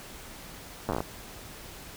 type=slowing click train; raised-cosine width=1 ms; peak=-15 dBFS; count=9; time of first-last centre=0.89-1.005 s; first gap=9 ms; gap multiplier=1.13; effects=pink hiss -45 dBFS RMS until 1.96 s